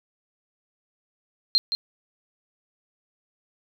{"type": "tone with echo", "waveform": "sine", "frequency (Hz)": 4179, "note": "C8", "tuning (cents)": -3, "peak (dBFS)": -15, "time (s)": [1.55, 1.58], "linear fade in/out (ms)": 0, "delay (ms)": 170, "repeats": 1, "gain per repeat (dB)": -8, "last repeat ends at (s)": 1.75, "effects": []}